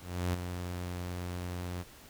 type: tone with ADSR envelope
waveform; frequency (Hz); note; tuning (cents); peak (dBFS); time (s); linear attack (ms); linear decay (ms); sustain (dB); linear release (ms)
sawtooth; 89.1; F2; +35; -24; 0-1.84; 340; 6; -8; 29
effects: pink hiss -54 dBFS RMS until 2.09 s